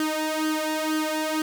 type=tone with flanger; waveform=sawtooth; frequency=311.1 Hz; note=D#4; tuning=in tune; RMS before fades=-26 dBFS; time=0-1.42 s; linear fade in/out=2 ms; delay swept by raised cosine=0.63 to 2.13 ms; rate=2.1 Hz; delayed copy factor=+0.75; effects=none